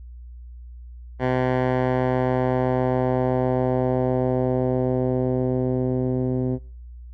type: tone with low-pass filter sweep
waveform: 10% pulse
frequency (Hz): 127.7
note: C3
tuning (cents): -42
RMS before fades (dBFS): -22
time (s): 1.19-6.59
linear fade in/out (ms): 50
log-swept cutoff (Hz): 1700 to 310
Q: 1
effects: noise-tail reverb RT60 0.5 s tail -24 dB re dry + added 60 Hz sine -37 dBFS peak until 7.13 s